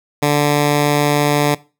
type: tone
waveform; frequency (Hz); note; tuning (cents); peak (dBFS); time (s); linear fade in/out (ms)
10% pulse; 146.4; D3; -5; -4; 0.22-1.55; 10
effects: noise-tail reverb RT60 0.3 s tail -20 dB re dry